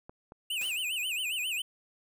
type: clicks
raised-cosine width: 1 ms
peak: -31 / -33 dBFS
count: 2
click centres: 0.095 / 0.321 s
type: tone with vibrato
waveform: square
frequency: 2738 Hz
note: F7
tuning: 35 cents flat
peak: -31 dBFS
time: 0.5-1.62 s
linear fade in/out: 5 ms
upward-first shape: sine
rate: 7.4 Hz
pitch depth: 200 cents each way
type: noise with exponential decay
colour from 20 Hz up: white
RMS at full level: -42 dBFS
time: 0.61-0.99 s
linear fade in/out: 2 ms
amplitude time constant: 81 ms
effects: none